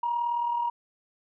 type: tone with amplitude modulation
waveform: sine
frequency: 950 Hz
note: A#5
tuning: 33 cents sharp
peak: -22 dBFS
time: 0.03-0.7 s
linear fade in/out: 5 ms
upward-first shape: sine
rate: 38.9 Hz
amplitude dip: 50%
effects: tanh soft clip ceiling -19 dBFS